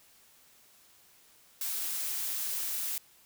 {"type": "noise", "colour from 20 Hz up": "blue", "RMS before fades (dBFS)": -34, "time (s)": [1.61, 2.98], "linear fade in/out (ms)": 2, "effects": ["white hiss -61 dBFS RMS until 3.25 s"]}